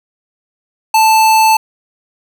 square tone, 880 Hz, A5, in tune, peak -7 dBFS, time 0.94-1.57 s, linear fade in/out 5 ms, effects none

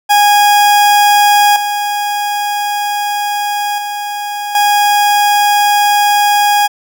40% pulse tone with level steps, 824 Hz, G#5, 14 cents flat, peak -5 / -13 / -17 / -7 dBFS, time 0.09-6.68 s, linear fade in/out 20 ms, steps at 1.56 / 3.78 / 4.55 s, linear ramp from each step 2 ms, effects none

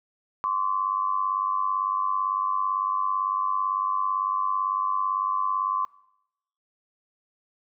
sine tone pair together, 1041 / 1138.9 Hz, C6 / C#6, -9 / +46 cents, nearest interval major second, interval 155 cents, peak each -26 dBFS, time 0.44-5.85 s, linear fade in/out 0 ms, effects noise-tail reverb RT60 0.8 s tail -21 dB re dry

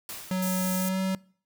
white noise with exponential decay, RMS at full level -36 dBFS, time 0.09-0.92 s, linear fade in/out 2 ms, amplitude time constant 180 ms
square tone with pitch glide, 185.6 to 189.5 Hz, F#3 to F#3, +6 to +42 cents, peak -26 dBFS, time 0.31-1.15 s, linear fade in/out 2 ms, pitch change +36 cents, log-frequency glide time 0.79-0.99 s
white high-pass noise, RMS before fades -34 dBFS, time 0.42-0.89 s, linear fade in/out 5 ms, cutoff 5500 Hz, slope 48 dB/octave
effects noise-tail reverb RT60 0.5 s tail -23 dB re dry

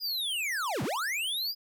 square linear two-way sweep, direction down then up, 4999 to 96.1 to 4999 Hz, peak -30 dBFS, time 0-1.55 s, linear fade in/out 50 ms, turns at 0.83 s, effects none

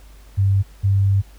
sine tone pair in turn, 98 / 98.36 Hz, G2 / G2, 0 / +6 cents, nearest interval unison, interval 6 cents, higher second, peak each -13 dBFS, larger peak neither, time 0.37-0.63 / 0.83-1.22 s, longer second, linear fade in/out 20 ms, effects added 50 Hz sine -42 dBFS peak until 1.38 s + pink hiss -52 dBFS RMS until 1.38 s

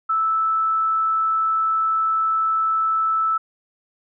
sine tone, 1314 Hz, E6, 6 cents flat, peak -17 dBFS, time 0.09-3.38 s, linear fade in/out 10 ms, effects none

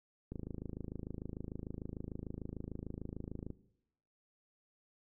click train, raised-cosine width 3 ms, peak -29 dBFS, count 86, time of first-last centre 0.32-3.504 s, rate 26.7 Hz, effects noise-tail reverb RT60 0.8 s tail -18 dB re dry

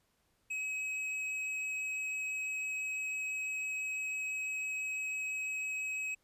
sine tone with hard clipping, 2551 Hz, D#7, 43 cents sharp, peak -36 dBFS, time 0.5-6.15 s, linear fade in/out 10 ms, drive 6 dB, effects pink hiss -75 dBFS RMS until 6.23 s + resampled to 32000 Hz

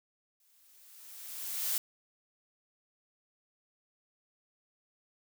blue noise with exponential growth, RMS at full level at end -30 dBFS, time 0.4-1.78 s, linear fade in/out 2 ms, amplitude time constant 300 ms, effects none

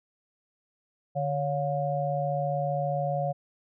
sine tone cluster, 147.5 / 559 / 712 Hz, D3 / C#5 / F5, +8 / +14 / +33 cents, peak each -30 dBFS, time 1.15-3.33 s, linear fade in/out 20 ms, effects none

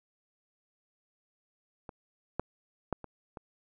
clicks, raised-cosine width 1 ms, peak -28 / -16 / -16 / -28 / -28 dBFS, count 5, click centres 1.892 / 2.396 / 2.927 / 3.043 / 3.372 s, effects none

